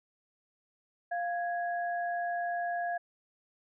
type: tone pair together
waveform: sine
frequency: 698.4 / 1661.2 Hz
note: F5 / G#6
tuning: 0 / 0 cents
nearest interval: octave + minor third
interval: 1500 cents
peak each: -31 / -38 dBFS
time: 1.11-2.98 s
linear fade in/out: 10 ms
effects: none